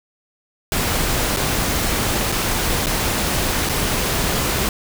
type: noise with dropouts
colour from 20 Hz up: pink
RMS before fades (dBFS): -20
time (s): 0.72-4.69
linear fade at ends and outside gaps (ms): 1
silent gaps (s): 1.364-1.37 / 2.319-2.323 / 2.86-2.868 / 3.69-3.694
effects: none